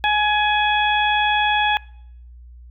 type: harmonic tone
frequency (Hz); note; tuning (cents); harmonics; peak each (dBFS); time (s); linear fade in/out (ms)
840; G#5; +19; 1 / 2 / 3 / 4; -18 / -21 / -23 / -24; 0.04-1.77; 0
effects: noise-tail reverb RT60 0.7 s tail -24 dB re dry + added 60 Hz sine -39 dBFS peak until 2.7 s